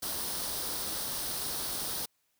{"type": "noise with comb filter", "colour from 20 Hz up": "white", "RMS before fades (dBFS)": -35, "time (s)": [0.02, 2.06], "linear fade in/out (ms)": 10, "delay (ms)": 0.21, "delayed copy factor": 0.55, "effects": ["white hiss -75 dBFS RMS until 2.39 s"]}